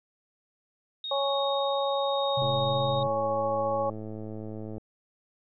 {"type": "tone with tremolo", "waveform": "sine", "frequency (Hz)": 3729, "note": "A#7", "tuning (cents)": 0, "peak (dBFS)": -31, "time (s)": [1.04, 3.03], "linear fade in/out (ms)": 2, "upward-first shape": "sine", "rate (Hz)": 0.89, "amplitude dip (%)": 35}
{"type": "harmonic tone", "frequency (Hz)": 277.2, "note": "C#4", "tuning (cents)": 0, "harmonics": [2, 3, 4], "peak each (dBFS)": [-27, -31, -33], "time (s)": [1.11, 3.9], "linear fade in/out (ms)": 5}
{"type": "tone", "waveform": "sine", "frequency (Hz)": 130.6, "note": "C3", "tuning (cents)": -3, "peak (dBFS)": -30, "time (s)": [2.37, 3.07], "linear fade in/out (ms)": 5}
{"type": "click train", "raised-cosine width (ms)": 2, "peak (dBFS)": -26, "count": 256, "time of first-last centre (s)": [2.42, 4.781], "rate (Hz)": 108}
{"effects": []}